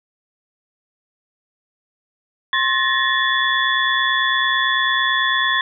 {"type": "tone cluster", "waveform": "sine", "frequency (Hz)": [1061, 1734, 1863, 3437], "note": ["C6", "A6", "A#6", "A7"], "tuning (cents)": [24, -26, -2, -41], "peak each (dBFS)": -21, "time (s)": [2.53, 5.61], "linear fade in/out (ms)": 2, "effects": []}